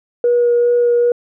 sine tone with vibrato, 480.2 Hz, B4, 49 cents flat, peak -9 dBFS, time 0.24-1.12 s, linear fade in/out 2 ms, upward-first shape sine, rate 2.5 Hz, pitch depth 9 cents each way, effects tanh soft clip ceiling -6 dBFS

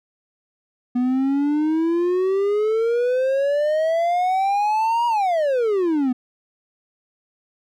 triangle exponential two-way sweep, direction up then down, 244.1 to 960 to 244.1 Hz, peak -15 dBFS, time 0.95-6.13 s, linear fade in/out 10 ms, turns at 5.07 s, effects none

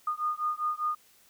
sine beating tone pair, 1222 / 1227 Hz, D#6 / D#6, -32 / -25 cents, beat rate 5 Hz, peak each -31 dBFS, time 0.07-0.95 s, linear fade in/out 5 ms, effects white hiss -61 dBFS RMS until 1.29 s

